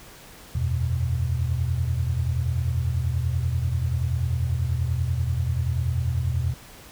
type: chord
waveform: sine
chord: E suspended second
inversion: none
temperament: just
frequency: 82.41 / 92.71 / 123.61 Hz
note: E2 / F#2 / B2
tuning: 0 / +4 / +2 cents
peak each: -25 / -29 / -25 dBFS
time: 0.55-6.54 s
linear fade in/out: 5 ms
effects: pink hiss -46 dBFS RMS until 6.91 s